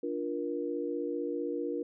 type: chord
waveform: sine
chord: Bb major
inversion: first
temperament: equal with one note detuned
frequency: 293.7 / 349.2 / 473.8 Hz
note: D4 / F4 / Bb4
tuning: 0 / 0 / +28 cents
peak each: -36 / -36 / -35 dBFS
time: 0.03-1.83 s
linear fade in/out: 5 ms
effects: none